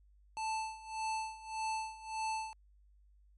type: tone with tremolo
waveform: square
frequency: 880 Hz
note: A5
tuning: in tune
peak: -34 dBFS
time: 0.37-2.53 s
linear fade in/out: 0 ms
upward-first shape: sine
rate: 1.7 Hz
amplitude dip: 85%
effects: added 50 Hz sine -61 dBFS peak until 3.37 s + MP3 48 kbps